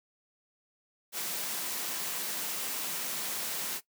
white high-pass noise, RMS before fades -35 dBFS, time 1.12-3.81 s, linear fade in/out 50 ms, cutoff 140 Hz, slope 96 dB/octave, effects noise-tail reverb RT60 0.1 s tail -17 dB re dry

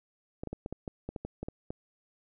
clicks, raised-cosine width 2 ms, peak -23 dBFS, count 12, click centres 0.435 / 0.473 / 0.53 / 0.661 / 0.726 / 0.878 / 1.09 / 1.162 / 1.25 / 1.43 / 1.485 / 1.705 s, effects none

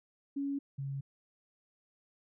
sine tone pair in turn, 279.5 / 137.67 Hz, C#4 / C#3, +14 / -12 cents, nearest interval octave, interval 1226 cents, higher first, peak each -32 / -35 dBFS, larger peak first, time 0.36-0.59 / 0.78-1.01 s, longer neither, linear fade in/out 10 ms, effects none

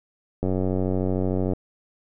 click train, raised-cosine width 2 ms, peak -12 dBFS, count 104, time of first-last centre 0.43-1.534 s, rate 93.3 Hz, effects none

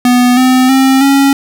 square tone with pitch steps, 246.9 / 256.2 / 265.8 / 275.9 Hz, B3 / C4 / C4 / C#4, 0 / -36 / +27 / -8 cents, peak -6 dBFS, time 0.05-1.33 s, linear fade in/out 2 ms, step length 320 ms, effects none

